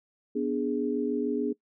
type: chord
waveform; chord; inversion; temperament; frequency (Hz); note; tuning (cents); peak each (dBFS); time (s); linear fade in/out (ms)
sine; G# diminished; first; equal; 246.9 / 293.7 / 415.3; B3 / D4 / G#4; 0 / 0 / 0; -30; 0.35-1.53; 10
effects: noise-tail reverb RT60 0.1 s tail -21 dB re dry